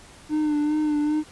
triangle tone with vibrato, 300.9 Hz, D4, 42 cents sharp, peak -18 dBFS, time 0.29-1.24 s, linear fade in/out 50 ms, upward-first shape sine, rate 2.5 Hz, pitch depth 34 cents each way, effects pink hiss -48 dBFS RMS until 1.31 s + resampled to 24000 Hz

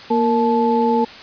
sine tone cluster, 235.6 / 462.6 / 870 Hz, A#3 / A#4 / A5, +19 / -13 / -20 cents, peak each -18 dBFS, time 0.1-1.05 s, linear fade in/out 10 ms, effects white hiss -37 dBFS RMS until 1.22 s + resampled to 11025 Hz

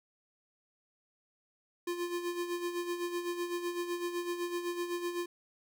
square tone with tremolo, 349.2 Hz, F4, in tune, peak -32 dBFS, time 1.87-5.26 s, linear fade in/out 5 ms, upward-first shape sine, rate 7.9 Hz, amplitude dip 60%, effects none

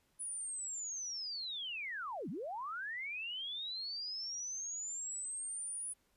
sine linear two-way sweep, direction down then up, 9956 to 147 to 9956 Hz, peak -39 dBFS, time 0.19-5.94 s, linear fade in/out 20 ms, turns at 2.29 s, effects pink hiss -75 dBFS RMS until 6.16 s + resampled to 32000 Hz

